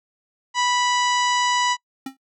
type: harmonic tone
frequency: 984 Hz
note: B5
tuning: 7 cents flat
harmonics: 1 / 2 / 3 / 4 / 5 / 6 / 7 / 8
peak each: -20 / -25 / -27 / -31 / -33 / -33 / -33 / -38 dBFS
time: 0.54-1.77 s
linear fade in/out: 50 ms
type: tone with exponential decay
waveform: square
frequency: 267.3 Hz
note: C4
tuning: 37 cents sharp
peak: -26 dBFS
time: 2.06-2.17 s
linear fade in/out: 5 ms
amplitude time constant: 22 ms
effects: noise-tail reverb RT60 0.1 s tail -25 dB re dry